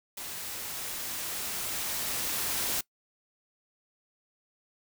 white noise with level ramp, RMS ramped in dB -39 to -30 dBFS, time 0.17-2.81 s, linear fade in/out 5 ms, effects noise-tail reverb RT60 0.1 s tail -22 dB re dry

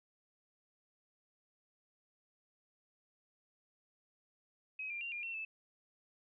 sine tone with pitch steps, 2541 / 2386 / 2769 / 2409 / 2710 / 2625 Hz, D#7 / D7 / F7 / D7 / E7 / E7, +36 / +27 / -15 / +43 / +47 / -8 cents, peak -39 dBFS, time 4.79-5.45 s, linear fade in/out 5 ms, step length 110 ms, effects none

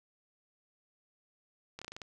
slowing click train, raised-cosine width 0.2 ms, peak -26 dBFS, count 7, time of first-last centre 1.79-2.018 s, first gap 26 ms, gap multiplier 1.15, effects none

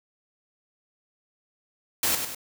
white noise with echo, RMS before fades -24 dBFS, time 2.03-2.15 s, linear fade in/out 2 ms, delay 99 ms, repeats 2, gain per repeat -6 dB, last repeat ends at 2.348 s, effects none

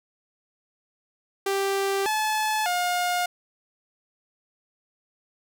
sawtooth tone with pitch steps, 392.6 / 862 / 713 Hz, G4 / A5 / F5, +3 / -36 / +36 cents, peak -19 dBFS, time 1.46-3.26 s, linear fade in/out 5 ms, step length 600 ms, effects none

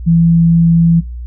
sine tone, 167.3 Hz, E3, 26 cents sharp, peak -6 dBFS, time 0.06-1.01 s, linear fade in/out 20 ms, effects noise-tail reverb RT60 0.3 s tail -21 dB re dry + added 60 Hz sine -22 dBFS peak until 1.26 s

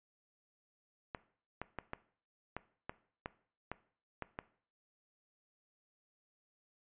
clicks, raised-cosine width 0.5 ms, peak -24 dBFS, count 10, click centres 1.148 / 1.616 / 1.787 / 1.934 / 2.566 / 2.895 / 3.259 / 3.716 / 4.223 / 4.389 s, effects noise-tail reverb RT60 0.5 s tail -18 dB re dry + resampled to 8000 Hz

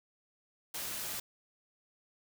white noise, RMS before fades -39 dBFS, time 0.74-1.2 s, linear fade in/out 5 ms, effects none

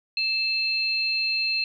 sine tone pair together, 2637 / 4183 Hz, E7 / C8, 0 / -1 cents, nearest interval minor sixth, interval 799 cents, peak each -25 dBFS, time 0.17-1.64 s, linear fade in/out 2 ms, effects none

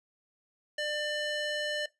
square tone with band-pass filter, 597 Hz, D5, 28 cents sharp, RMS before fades -33 dBFS, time 0.78-1.86 s, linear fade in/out 5 ms, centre 2600 Hz, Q 0.82, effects noise-tail reverb RT60 0.2 s tail -20 dB re dry + resampled to 24000 Hz

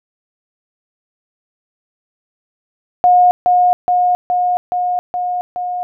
sine tone with echo, 719 Hz, F#5, 50 cents flat, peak -6 dBFS, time 3.04-3.31 s, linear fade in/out 0 ms, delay 420 ms, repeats 6, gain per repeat -2 dB, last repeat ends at 5.83 s, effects none

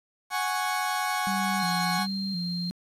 30% pulse chord, F# suspended second, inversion none, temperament equal, 740 / 830.6 / 1108.7 Hz, F#5 / G#5 / C#6, 0 / 0 / 0 cents, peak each -28 dBFS, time 0.3-2.07 s, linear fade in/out 50 ms
sine tone with vibrato, 185 Hz, F#3, in tune, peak -29 dBFS, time 1.27-2.71 s, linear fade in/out 0 ms, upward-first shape square, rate 1.4 Hz, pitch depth 87 cents each way
sine tone, 4186 Hz, C8, in tune, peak -33 dBFS, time 1.6-2.7 s, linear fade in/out 0 ms
effects resampled to 32000 Hz + 9-bit

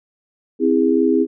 sine chord, C augmented, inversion none, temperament just, 261.6 / 327 / 408.8 Hz, C4 / E4 / G#4, 0 / -14 / -27 cents, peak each -17 dBFS, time 0.59-1.27 s, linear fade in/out 50 ms, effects none

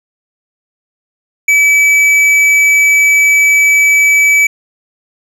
sine tone with tanh clipping, 2296 Hz, D7, 40 cents flat, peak -7 dBFS, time 1.48-4.47 s, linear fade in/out 5 ms, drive 10 dB, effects none

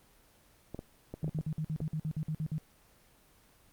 clicks, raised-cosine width 2 ms, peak -26 dBFS, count 7, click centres 0.746 / 0.791 / 1.14 / 1.244 / 1.28 / 1.388 / 1.804 s
sine tone bursts, 155.56 Hz, D#3, in tune, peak -31 dBFS, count 12, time 1.23-2.581 s, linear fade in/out 0 ms, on 64 ms, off 53 ms
effects pink hiss -63 dBFS RMS until 3.72 s + Opus 24 kbps

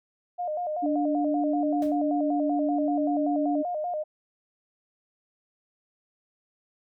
sine tone with vibrato, 659.3 Hz, E5, in tune, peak -27 dBFS, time 0.38-4.04 s, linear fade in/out 20 ms, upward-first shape square, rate 5.2 Hz, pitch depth 130 cents each way
sine tone with pitch glide, 293.7 to 291.5 Hz, D4 to D4, 0 to -13 cents, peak -24 dBFS, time 0.82-3.63 s, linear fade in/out 20 ms, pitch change -13 cents, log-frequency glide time 1.74-2.54 s
pink noise with exponential decay, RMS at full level -43 dBFS, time 1.82-2.02 s, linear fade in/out 1 ms, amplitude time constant 42 ms
effects none

